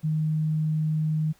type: tone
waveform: sine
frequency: 155.56 Hz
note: D#3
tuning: in tune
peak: -22 dBFS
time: 0.03-1.33 s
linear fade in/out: 20 ms
effects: pink hiss -60 dBFS RMS until 1.39 s